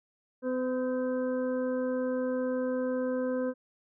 harmonic tone with a mistuned harmonic, 254.6 Hz, C4, 47 cents flat, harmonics 1 / 2 / 4 / 5 / 6, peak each -31 / -30 / -45 / -49 / -45 dBFS, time 0.42-3.54 s, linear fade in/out 50 ms, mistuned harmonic 6, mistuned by +29 cents, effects none

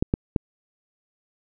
clicks, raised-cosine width 3 ms, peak -7 dBFS, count 3, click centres 0.025 / 0.139 / 0.362 s, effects none

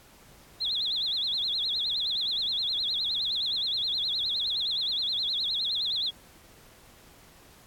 sine tone with vibrato, 3729 Hz, A#7, in tune, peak -26 dBFS, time 0.6-6.11 s, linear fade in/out 20 ms, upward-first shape sine, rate 9.6 Hz, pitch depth 210 cents each way, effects pink hiss -55 dBFS RMS until 7.66 s + AAC 64 kbps

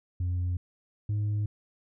sine tone pair in turn, 89.2 / 104.53 Hz, F2 / G#2, +37 / +12 cents, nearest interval minor third, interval 275 cents, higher second, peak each -24 / -23 dBFS, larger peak second, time 0.2-0.57 / 1.09-1.46 s, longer neither, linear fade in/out 5 ms, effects tanh soft clip ceiling -25 dBFS

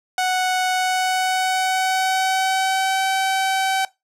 sawtooth tone with pitch glide, 740 to 766.5 Hz, F#5 to G5, 0 to -39 cents, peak -14 dBFS, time 0.18-3.85 s, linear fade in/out 2 ms, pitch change +61 cents, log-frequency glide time 0.73-3.03 s, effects noise-tail reverb RT60 0.2 s tail -20 dB re dry + low-pass 11000 Hz 12 dB/octave

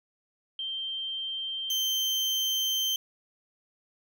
sine / 35% pulse tone pair in turn, 3145 / 3120 Hz, G7 / G7, +5 / -9 cents, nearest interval unison, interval 14 cents, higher first, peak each -31 / -24 dBFS, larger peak second, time 0.59-1.7 / 1.7-2.96 s, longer second, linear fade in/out 2 ms, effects none

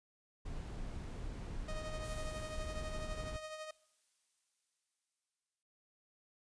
brown noise, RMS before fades -43 dBFS, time 0.45-3.37 s, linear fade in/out 10 ms
sawtooth tone with tremolo, 622.3 Hz, D#5, in tune, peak -38 dBFS, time 1.68-3.71 s, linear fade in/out 5 ms, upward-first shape triangle, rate 12 Hz, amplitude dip 55%
blue noise with exponential decay, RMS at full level -50 dBFS, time 2.04-5.63 s, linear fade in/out 2 ms, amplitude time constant 780 ms
effects noise-tail reverb RT60 0.7 s tail -22 dB re dry + resampled to 22050 Hz

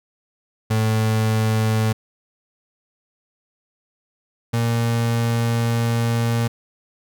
35% pulse tone pair in turn, 110 / 116.54 Hz, A2 / A#2, 0 / 0 cents, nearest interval minor second, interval 100 cents, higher second, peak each -15 / -16 dBFS, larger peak first, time 0.7-1.93 / 4.53-6.48 s, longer second, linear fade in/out 10 ms, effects none

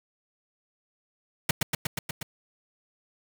pink noise with echo, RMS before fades -22 dBFS, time 1.49-1.51 s, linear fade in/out 5 ms, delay 120 ms, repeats 6, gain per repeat -2 dB, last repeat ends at 2.23 s, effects none

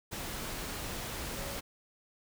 sine tone in noise, 554.4 Hz, C#5, in tune, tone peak -45 dBFS, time 1.36-1.58 s, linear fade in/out 20 ms, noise pink, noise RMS -39 dBFS, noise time 0.11-1.61 s, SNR -9 dB, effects none

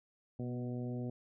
harmonic tone with a mistuned harmonic, 123.47 Hz, B2, in tune, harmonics 1 / 2 / 3 / 4 / 5 / 6, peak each -39 / -40 / -47 / -49 / -52 / -57 dBFS, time 0.39-1.1 s, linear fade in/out 5 ms, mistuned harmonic 2, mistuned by -19 cents, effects none

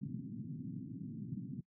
pink band-pass noise, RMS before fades -44 dBFS, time 0.01-1.61 s, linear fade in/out 10 ms, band 120 to 280 Hz, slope 48 dB/octave, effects noise-tail reverb RT60 0.1 s tail -22 dB re dry

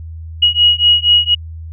sine beating tone pair, 2897 / 2901.2 Hz, F#7 / F#7, -37 / -35 cents, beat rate 4.2 Hz, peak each -11 dBFS, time 0.42-1.35 s, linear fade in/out 10 ms, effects added 81 Hz sine -26 dBFS peak until 1.72 s

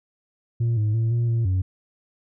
sine tone with pitch steps, 116.8 / 106.7 / 113.4 / 118 / 115.5 / 93.1 Hz, A#2 / G#2 / A#2 / A#2 / A#2 / F#2, +4 / +47 / -47 / +22 / -16 / +11 cents, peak -16 dBFS, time 0.6-1.62 s, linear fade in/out 10 ms, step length 170 ms, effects tanh soft clip ceiling -18 dBFS

